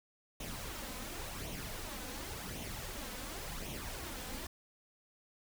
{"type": "noise with flanger", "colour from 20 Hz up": "pink", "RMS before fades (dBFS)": -43, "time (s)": [0.4, 4.47], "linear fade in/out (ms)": 5, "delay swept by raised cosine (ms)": [0.31, 4.01], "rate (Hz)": 0.91, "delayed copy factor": 0.55, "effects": []}